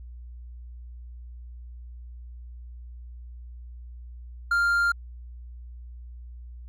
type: tone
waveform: triangle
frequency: 1396.9 Hz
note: F6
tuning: in tune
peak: -18 dBFS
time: 4.51-4.92 s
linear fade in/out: 5 ms
effects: added 60 Hz sine -39 dBFS peak until 6.68 s